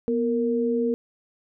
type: tone pair together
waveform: sine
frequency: 242.9 / 463.1 Hz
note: B3 / A#4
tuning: -29 / -11 cents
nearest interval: major seventh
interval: 1118 cents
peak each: -24 / -23 dBFS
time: 0.08-0.94 s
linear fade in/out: 0 ms
effects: none